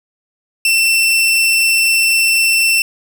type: tone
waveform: sawtooth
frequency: 2688 Hz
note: E7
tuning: 33 cents sharp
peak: -7 dBFS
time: 0.65-2.82 s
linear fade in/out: 2 ms
effects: none